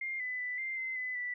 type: tone with pitch steps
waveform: sine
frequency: 2114 / 2004 / 1989 / 2092 / 2062 / 2010 / 1971 Hz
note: C7 / B6 / B6 / C7 / C7 / B6 / B6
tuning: +17 / +25 / +12 / -1 / -26 / +30 / -4 cents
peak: -34 dBFS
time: 0.01-1.34 s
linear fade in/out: 5 ms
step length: 190 ms
effects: none